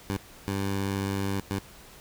15% pulse tone bursts at uneven times, 98.3 Hz, G2, 5 cents sharp, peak -21 dBFS, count 3, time 0.1-0.17 / 0.48-1.4 / 1.51-1.59 s, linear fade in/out 0 ms, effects pink hiss -50 dBFS RMS until 2 s

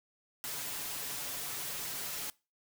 white noise with comb filter, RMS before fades -39 dBFS, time 0.44-2.3 s, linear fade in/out 0 ms, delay 7 ms, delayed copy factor +0.6, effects noise-tail reverb RT60 0.3 s tail -23 dB re dry

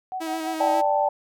sine tone with tremolo, 749 Hz, F#5, 21 cents sharp, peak -26 dBFS, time 0.12-0.74 s, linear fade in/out 0 ms, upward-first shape sine, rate 6 Hz, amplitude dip 95%
sawtooth tone with vibrato, 321.1 Hz, E4, 45 cents flat, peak -24 dBFS, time 0.2-0.82 s, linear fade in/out 20 ms, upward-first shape square, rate 7.4 Hz, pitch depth 20 cents each way
sine chord, D suspended fourth, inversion none, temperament just, 587.3 / 783.1 / 881 Hz, D5 / G5 / A5, 0 / -2 / +2 cents, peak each -23 dBFS, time 0.6-1.09 s, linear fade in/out 5 ms
effects none

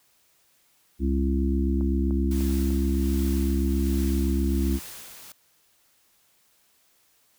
harmonic tone, 67.7 Hz, C#2, 40 cents flat, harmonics 1 / 3 / 4 / 5, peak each -23 / -28 / -29 / -30 dBFS, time 0.99-4.8 s, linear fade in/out 50 ms
click train, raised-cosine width 1 ms, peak -30 dBFS, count 4, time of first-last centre 1.81-2.706 s, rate 3.35 Hz
white noise with tremolo, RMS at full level -40 dBFS, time 2.31-5.32 s, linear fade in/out 2 ms, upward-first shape sine, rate 1.3 Hz, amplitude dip 45%
effects white hiss -64 dBFS RMS until 7.38 s

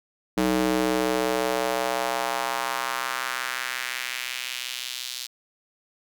square tone with high-pass filter sweep, 62.8 Hz, B1, 30 cents sharp, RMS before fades -27 dBFS, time 0.37-5.27 s, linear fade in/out 10 ms, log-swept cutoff 260 to 4100 Hz, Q 1.7, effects none

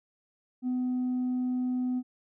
triangle tone with tanh clipping, 251.6 Hz, B3, 32 cents sharp, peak -27 dBFS, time 0.62-2.03 s, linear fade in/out 50 ms, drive 6 dB, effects none

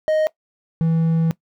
triangle tone pair in turn, 622.3 / 163.5 Hz, D#5 / E3, 0 / -14 cents, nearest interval octave + major seventh, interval 2314 cents, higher first, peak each -13 dBFS, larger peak neither, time 0.08-0.27 / 0.81-1.31 s, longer second, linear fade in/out 0 ms, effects noise-tail reverb RT60 0.1 s tail -19 dB re dry

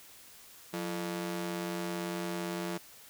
sawtooth ring-modulated tone, 260 Hz, C4, 11 cents flat, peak -27 dBFS, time 0.73-2.78 s, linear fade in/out 10 ms, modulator 81.1 Hz, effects white hiss -54 dBFS RMS until 3.09 s

